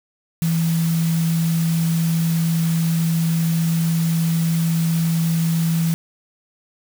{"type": "tone in noise", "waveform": "sine", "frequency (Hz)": 164.81, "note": "E3", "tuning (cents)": 0, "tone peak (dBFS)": -16, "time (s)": [0.42, 5.94], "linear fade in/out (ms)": 0, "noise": "white", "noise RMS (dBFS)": -32, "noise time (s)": [0.42, 5.94], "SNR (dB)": 13, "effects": []}